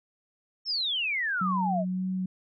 sine exponential sweep, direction down, 5500 to 598 Hz, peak -26 dBFS, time 0.65-1.85 s, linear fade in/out 50 ms
sine tone with vibrato, 185 Hz, F#3, in tune, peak -27 dBFS, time 1.41-2.26 s, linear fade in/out 5 ms, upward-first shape sine, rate 1.8 Hz, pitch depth 17 cents each way
effects none

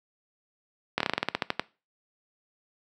slowing click train, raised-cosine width 0.3 ms, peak -8 dBFS, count 13, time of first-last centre 0.98-1.596 s, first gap 24 ms, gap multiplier 1.13, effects noise-tail reverb RT60 0.3 s tail -20 dB re dry + high-pass 150 Hz 12 dB/octave

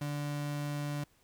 35% pulse tone, 145.9 Hz, D3, 11 cents flat, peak -32 dBFS, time 0.01-1.04 s, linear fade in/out 5 ms, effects pink hiss -68 dBFS RMS until 1.23 s

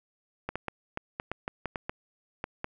clicks, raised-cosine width 0.5 ms, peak -17 dBFS, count 12, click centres 0.49 / 0.556 / 0.683 / 0.974 / 1.199 / 1.316 / 1.479 / 1.657 / 1.758 / 1.895 / 2.441 / 2.644 s, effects none

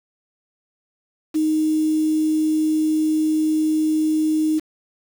sine tone with quantisation, 311.1 Hz, D#4, in tune, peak -16 dBFS, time 1.34-4.6 s, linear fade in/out 20 ms, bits 6, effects none

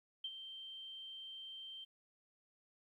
sine tone with ADSR envelope, 3136 Hz, G7, in tune, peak -38 dBFS, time 0.24-1.85 s, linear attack 6 ms, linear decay 49 ms, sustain -9 dB, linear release 15 ms, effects 13-bit

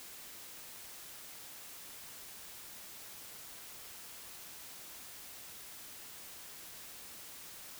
silence, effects white hiss -50 dBFS RMS until 7.79 s

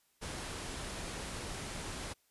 pink low-pass noise, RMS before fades -42 dBFS, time 0.21-2.14 s, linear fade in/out 20 ms, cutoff 11000 Hz, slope 96 dB/octave, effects white hiss -73 dBFS RMS until 2.3 s + resampled to 32000 Hz

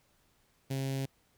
sawtooth tone with notch filter, 134.9 Hz, C#3, 47 cents flat, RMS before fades -34 dBFS, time 0.7-1.06 s, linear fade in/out 10 ms, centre 1200 Hz, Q 0.81, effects pink hiss -70 dBFS RMS until 1.37 s

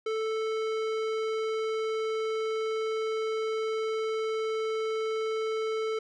sine tone with tanh clipping, 440.2 Hz, A4, 1 cent sharp, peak -30 dBFS, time 0.06-5.99 s, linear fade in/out 5 ms, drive 18 dB, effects none

